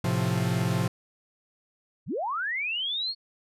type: chord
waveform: 45% pulse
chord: F major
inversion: first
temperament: equal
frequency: 110 / 130.81 / 174.61 Hz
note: A2 / C3 / F3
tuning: 0 / 0 / 0 cents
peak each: -29 / -28 / -28 dBFS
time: 0.04-0.88 s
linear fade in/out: 5 ms
type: linear sweep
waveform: sine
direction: up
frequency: 74.5 to 4406 Hz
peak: -27 dBFS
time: 2.06-3.15 s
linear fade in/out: 50 ms
effects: resampled to 32000 Hz